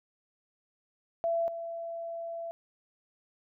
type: tone pair in turn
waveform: sine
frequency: 671 / 671 Hz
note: E5 / E5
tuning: +31 / +31 cents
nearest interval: unison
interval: 0 cents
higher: neither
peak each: -26 / -35 dBFS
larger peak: first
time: 1.24-1.48 / 1.48-2.51 s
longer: second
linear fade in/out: 0 ms
effects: none